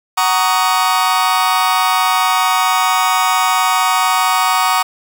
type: chord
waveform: 40% pulse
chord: D# minor seventh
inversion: first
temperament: just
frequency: 746.7 / 933.4 / 1120.1 / 1244.5 Hz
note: F#5 / A#5 / C#6 / D#6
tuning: +16 / +2 / +18 / 0 cents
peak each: -17 dBFS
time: 0.17-4.83 s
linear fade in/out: 10 ms
effects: 7-bit